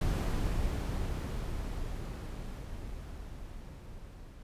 brown noise with level ramp, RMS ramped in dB -29 to -49 dBFS, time 0.01-4.43 s, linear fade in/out 5 ms, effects resampled to 32000 Hz

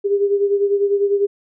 sine beating tone pair, 401.1 / 411.1 Hz, G4 / G#4, +40 / -18 cents, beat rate 10 Hz, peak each -15 / -21 dBFS, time 0.04-1.27 s, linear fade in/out 20 ms, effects none

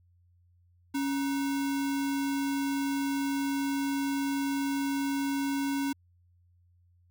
sine tone with sample-and-hold, 277.2 Hz, C#4, in tune, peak -27 dBFS, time 0.94-5.93 s, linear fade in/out 10 ms, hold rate 1225 Hz, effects added 88 Hz sine -61 dBFS peak until 7.1 s

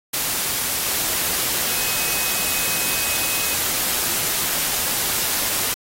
sine tone in noise, 2532 Hz, D#7, 30 cents sharp, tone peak -31 dBFS, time 1.69-3.55 s, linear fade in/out 10 ms, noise white, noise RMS -22 dBFS, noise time 0.13-5.74 s, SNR -12 dB, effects AAC 48 kbps

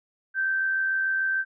sine tone with amplitude modulation, 1557 Hz, G6, 12 cents flat, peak -21 dBFS, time 0.34-1.45 s, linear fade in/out 50 ms, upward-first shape sine, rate 86.8 Hz, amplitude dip 30%, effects none

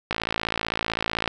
click train, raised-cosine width 0.3 ms, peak -8 dBFS, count 66, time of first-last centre 0.11-1.277 s, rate 55.7 Hz, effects none

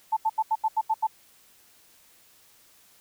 sine tone bursts, 880 Hz, A5, in tune, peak -20 dBFS, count 8, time 0.12-1.071 s, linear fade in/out 10 ms, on 48 ms, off 81 ms, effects white hiss -58 dBFS RMS until 3 s

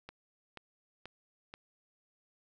click train, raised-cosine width 0.3 ms, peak -29 dBFS, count 4, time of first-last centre 0.09-1.539 s, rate 2.07 Hz, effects none

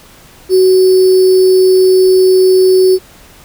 sine tone with sample-and-hold, 373.9 Hz, F#4, 18 cents sharp, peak -4 dBFS, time 0.49-2.99 s, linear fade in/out 50 ms, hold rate 4900 Hz, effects pink hiss -40 dBFS RMS until 3.44 s

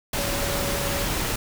sine tone in noise, 564 Hz, C#5, 30 cents sharp, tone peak -31 dBFS, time 0.18-1.05 s, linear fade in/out 5 ms, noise pink, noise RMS -26 dBFS, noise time 0.13-1.36 s, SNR -8 dB, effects none

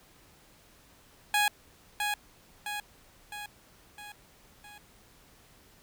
15% pulse tone with echo, 830.6 Hz, G#5, in tune, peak -17 dBFS, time 1.34-1.48 s, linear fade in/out 2 ms, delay 660 ms, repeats 5, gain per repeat -5 dB, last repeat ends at 4.78 s, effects pink hiss -59 dBFS RMS until 5.82 s

